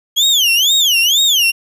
35% pulse tone with vibrato, 3200 Hz, G7, 35 cents sharp, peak -8 dBFS, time 0.16-1.52 s, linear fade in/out 20 ms, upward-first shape sine, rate 2.1 Hz, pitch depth 280 cents each way, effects resampled to 32000 Hz + 8-bit

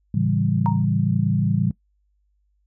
sine chord, A dominant seventh, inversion none, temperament equal with one note detuned, 110 / 139.23 / 164.81 / 196 Hz, A2 / C#3 / E3 / G3, 0 / +8 / 0 / 0 cents, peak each -23 dBFS, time 0.14-1.71 s, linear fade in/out 5 ms
sine tone with exponential decay, 932.3 Hz, A#5, in tune, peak -18 dBFS, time 0.66-0.85 s, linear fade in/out 0 ms, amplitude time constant 41 ms
effects noise-tail reverb RT60 0.1 s tail -20 dB re dry + added 50 Hz sine -63 dBFS peak until 2.66 s

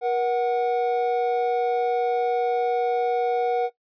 triangle tone pair together, 477.5 / 740 Hz, A#4 / F#5, +42 / 0 cents, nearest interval minor sixth, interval 758 cents, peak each -21 dBFS, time 0.01-3.7 s, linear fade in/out 50 ms, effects noise-tail reverb RT60 0.1 s tail -17 dB re dry + resampled to 11025 Hz

